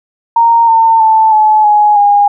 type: tone with pitch steps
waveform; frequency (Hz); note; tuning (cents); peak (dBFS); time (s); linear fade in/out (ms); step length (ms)
sine; 927 / 903.7 / 881.1 / 858.9 / 837.4 / 816.4; A#5 / A5 / A5 / A5 / G#5 / G#5; -10 / +46 / +2 / -42 / +14 / -30; -4; 0.36-2.28; 5; 320
effects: none